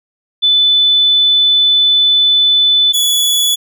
sine / sawtooth tone pair in turn, 3500 / 3414 Hz, A7 / G#7, -10 / +47 cents, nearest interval unison, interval 43 cents, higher first, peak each -7 dBFS, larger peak neither, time 0.42-2.93 / 2.93-3.56 s, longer first, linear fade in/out 20 ms, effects none

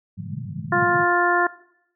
white band-pass noise, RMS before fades -31 dBFS, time 0.17-1.05 s, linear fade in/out 20 ms, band 100 to 210 Hz, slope 96 dB/octave
harmonic tone, 351.1 Hz, F4, 9 cents sharp, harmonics 1 / 2 / 3 / 4 / 5, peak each -23 / -23 / -23 / -23 / -23 dBFS, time 0.72-1.47 s, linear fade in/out 5 ms
effects noise-tail reverb RT60 0.7 s tail -19 dB re dry

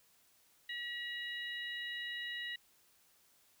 harmonic tone, 960 Hz, B5, 49 cents flat, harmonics 2 / 3 / 4, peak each -41 / -45 / -47 dBFS, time 0.69-2.56 s, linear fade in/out 5 ms, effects white hiss -69 dBFS RMS until 3.6 s

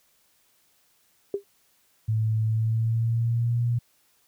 sine tone with exponential decay, 400 Hz, G4, 35 cents sharp, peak -20 dBFS, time 1.34-1.44 s, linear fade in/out 2 ms, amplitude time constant 20 ms
sine tone with pitch glide, 110 to 119.26 Hz, A2 to A#2, 0 to +40 cents, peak -21 dBFS, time 2.08-3.79 s, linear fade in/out 10 ms, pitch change +140 cents, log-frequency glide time 2.44-3.62 s
effects white hiss -65 dBFS RMS until 4.27 s

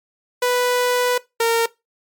sawtooth tone pair in turn, 493.9 / 460.3 Hz, B4 / A#4, 0 / -22 cents, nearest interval minor second, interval 122 cents, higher first, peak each -12 / -11 dBFS, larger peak second, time 0.42-1.18 / 1.4-1.66 s, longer first, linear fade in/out 5 ms, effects noise-tail reverb RT60 0.2 s tail -19 dB re dry + MP3 96 kbps

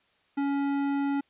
sine tone with tanh clipping, 280.3 Hz, C#4, 19 cents sharp, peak -27 dBFS, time 0.37-1.21 s, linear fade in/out 10 ms, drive 15 dB, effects white hiss -67 dBFS RMS until 1.29 s + resampled to 8000 Hz

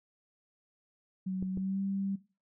sine tone with pitch glide, 187.4 to 195.7 Hz, F#3 to G3, +22 to -3 cents, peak -31 dBFS, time 1.26-2.16 s, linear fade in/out 10 ms, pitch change +75 cents, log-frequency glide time 1.51-1.81 s
clicks, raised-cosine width 3 ms, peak -27 dBFS, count 2, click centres 1.426 / 1.574 s
effects noise-tail reverb RT60 0.3 s tail -17 dB re dry

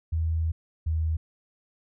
sine tone pair in turn, 81 / 79.84 Hz, E2 / D#2, -30 / +45 cents, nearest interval unison, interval 25 cents, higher first, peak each -23 dBFS, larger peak neither, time 0.12-0.52 / 0.86-1.17 s, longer first, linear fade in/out 10 ms, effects none

